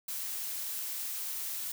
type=noise; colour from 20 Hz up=blue; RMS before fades=-37 dBFS; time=0.08-1.72 s; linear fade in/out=5 ms; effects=none